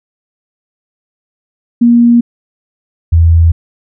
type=tone pair in turn; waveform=sine; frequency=237 / 83 Hz; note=A#3 / E2; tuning=+29 / +12 cents; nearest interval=octave + tritone; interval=1817 cents; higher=first; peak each=-3 dBFS; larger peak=neither; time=1.81-2.21 / 3.12-3.52 s; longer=neither; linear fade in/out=10 ms; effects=none